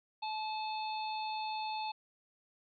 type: harmonic tone with a mistuned harmonic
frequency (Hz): 865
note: A5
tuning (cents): -30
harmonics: 1 / 3 / 4 / 5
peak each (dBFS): -36 / -46 / -48 / -46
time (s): 0.22-1.92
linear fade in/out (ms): 10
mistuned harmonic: 4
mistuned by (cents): +65
effects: none